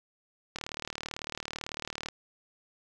click train, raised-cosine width 0.2 ms, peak -18 dBFS, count 59, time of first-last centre 0.56-2.086 s, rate 38 Hz, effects none

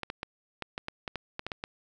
clicks, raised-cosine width 0.3 ms, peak -18 dBFS, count 12, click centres 0.033 / 0.101 / 0.231 / 0.623 / 0.779 / 0.884 / 1.078 / 1.157 / 1.394 / 1.466 / 1.518 / 1.639 s, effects none

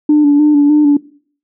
sine tone with vibrato, 294 Hz, D4, 2 cents sharp, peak -4 dBFS, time 0.09-0.97 s, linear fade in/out 5 ms, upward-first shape square, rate 3.3 Hz, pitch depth 32 cents each way, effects noise-tail reverb RT60 0.5 s tail -21 dB re dry + tanh soft clip ceiling -2 dBFS

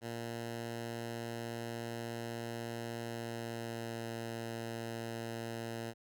10% pulse tone with pitch glide, 116.54 to 115.2 Hz, A#2 to A#2, 0 to -20 cents, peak -31 dBFS, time 0.01-5.94 s, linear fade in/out 50 ms, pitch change -20 cents, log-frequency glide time 3.03-4.08 s, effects none

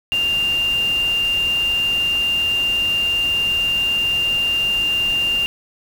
sine tone in noise, 2794 Hz, F7, in tune, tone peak -16 dBFS, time 0.12-5.46 s, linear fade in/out 0 ms, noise pink, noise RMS -33 dBFS, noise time 0.12-5.46 s, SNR +14 dB, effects none

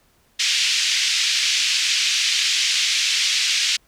pink band-pass noise, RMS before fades -20 dBFS, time 0.39-3.77 s, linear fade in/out 10 ms, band 2400 to 6300 Hz, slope 24 dB/octave, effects pink hiss -60 dBFS RMS until 3.87 s

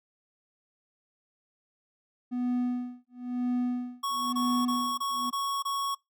triangle tone with tremolo, 246.9 Hz, B3, in tune, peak -23 dBFS, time 2.31-5.31 s, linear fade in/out 20 ms, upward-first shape sine, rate 1 Hz, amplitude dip 100%
square tone bursts, 1108.7 Hz, C#6, in tune, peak -29 dBFS, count 6, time 4.03-5.95 s, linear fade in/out 10 ms, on 300 ms, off 24 ms
effects noise-tail reverb RT60 0.2 s tail -26 dB re dry

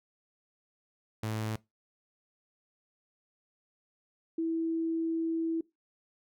sawtooth / sine tone pair in turn, 109.3 / 327.5 Hz, A2 / E4, -11 / -11 cents, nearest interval octave + perfect fifth, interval 1900 cents, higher second, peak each -28 dBFS, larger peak neither, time 1.23-1.56 / 4.38-5.61 s, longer second, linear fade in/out 5 ms, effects noise-tail reverb RT60 0.2 s tail -21 dB re dry

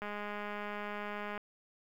click train, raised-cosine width 0.5 ms, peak -26 dBFS, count 282, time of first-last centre 0.02-1.377 s, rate 207 Hz, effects 10-bit

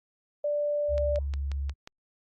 sine tone, 587.3 Hz, D5, in tune, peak -25 dBFS, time 0.44-1.19 s, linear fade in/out 5 ms
sine tone with pitch glide, 70.1 to 69.5 Hz, C#2 to C#2, +20 to +5 cents, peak -28 dBFS, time 0.88-1.74 s, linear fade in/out 50 ms, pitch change -15 cents, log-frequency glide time 1.09-1.61 s
click train, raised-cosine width 0.2 ms, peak -24 dBFS, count 6, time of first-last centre 0.98-1.874 s, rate 5.59 Hz
effects Opus 48 kbps

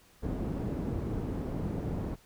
white low-pass noise, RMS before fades -34 dBFS, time 0.22-2.16 s, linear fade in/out 20 ms, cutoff 260 Hz, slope 12 dB/octave, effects pink hiss -61 dBFS RMS until 2.25 s

